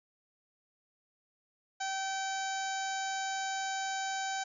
harmonic tone with a mistuned harmonic, 772 Hz, G5, 27 cents flat, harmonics 1 / 2 / 3 / 4 / 5 / 6 / 7 / 8 / 9, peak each -35 / -39 / -47 / -47 / -47 / -49 / -50 / -46 / -44 dBFS, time 1.8-4.44 s, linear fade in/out 10 ms, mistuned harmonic 7, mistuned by -18 cents, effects none

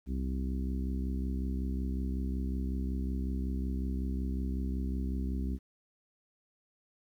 harmonic tone, 65.41 Hz, C2, in tune, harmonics 1 / 2 / 3 / 4 / 5 / 6, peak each -32 / -47 / -38 / -40 / -47 / -50 dBFS, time 0.06-5.59 s, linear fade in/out 50 ms, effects 11-bit

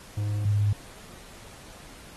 triangle / sine tone pair in turn, 103.83 / 102.93 Hz, G#2 / G#2, 0 / -15 cents, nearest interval unison, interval 15 cents, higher first, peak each -23 / -20 dBFS, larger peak second, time 0.17-0.45 / 0.45-0.73 s, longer neither, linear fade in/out 5 ms, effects pink hiss -48 dBFS RMS until 2.16 s + AAC 32 kbps

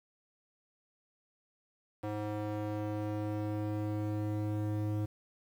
square tone with band-pass filter sweep, 105.5 Hz, G#2, 28 cents sharp, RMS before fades -35 dBFS, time 2.03-5.06 s, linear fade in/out 10 ms, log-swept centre 530 to 220 Hz, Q 0.89, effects 10-bit

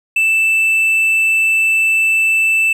triangle tone, 2647 Hz, E7, 7 cents sharp, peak -9 dBFS, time 0.16-2.73 s, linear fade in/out 5 ms, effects none

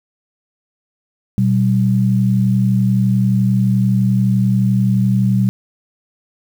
sine tone pair together, 121.21 / 192.8 Hz, B2 / G3, -32 / -28 cents, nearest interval minor sixth, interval 804 cents, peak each -14 dBFS, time 1.38-5.49 s, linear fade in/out 0 ms, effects 7-bit

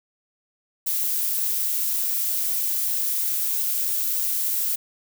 violet noise with amplitude modulation, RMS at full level -23 dBFS, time 0.86-4.76 s, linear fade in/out 10 ms, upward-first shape sine, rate 173 Hz, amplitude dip 25%, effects none

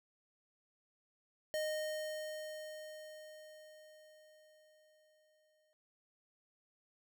square tone with exponential decay, 617 Hz, D#5, 15 cents flat, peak -35 dBFS, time 1.54-5.73 s, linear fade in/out 0 ms, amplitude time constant 910 ms, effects none

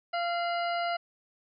harmonic tone with a mistuned harmonic, 690 Hz, F5, 21 cents flat, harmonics 1 / 2 / 3 / 4 / 6 / 7, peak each -29 / -35 / -39 / -41 / -45 / -46 dBFS, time 0.13-0.97 s, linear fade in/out 10 ms, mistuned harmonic 4, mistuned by +77 cents, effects none

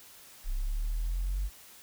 sine linear sweep, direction up, 31.1 to 49 Hz, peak -27 dBFS, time 0.44-1.5 s, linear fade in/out 50 ms, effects tanh soft clip ceiling -25 dBFS + white hiss -53 dBFS RMS until 1.82 s

